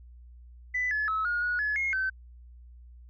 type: tone with pitch steps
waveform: sine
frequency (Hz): 1994 / 1714 / 1294 / 1434 / 1457 / 1705 / 2153 / 1536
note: B6 / A6 / E6 / F6 / F#6 / G#6 / C7 / G6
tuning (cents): +16 / -46 / -32 / +45 / -27 / +45 / +49 / -36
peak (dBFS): -25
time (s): 0.74-2.1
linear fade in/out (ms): 10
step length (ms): 170
effects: tanh soft clip ceiling -21 dBFS + added 60 Hz sine -47 dBFS peak until 3.09 s